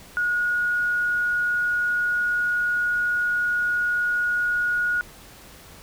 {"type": "tone", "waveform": "sine", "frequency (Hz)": 1447, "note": "F#6", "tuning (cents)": -39, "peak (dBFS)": -20, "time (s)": [0.17, 5.01], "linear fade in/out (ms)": 0, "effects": ["pink hiss -46 dBFS RMS until 5.82 s"]}